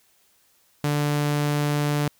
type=tone; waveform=sawtooth; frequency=146.83 Hz; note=D3; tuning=in tune; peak=-17 dBFS; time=0.84-2.08 s; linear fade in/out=2 ms; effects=white hiss -62 dBFS RMS until 2.19 s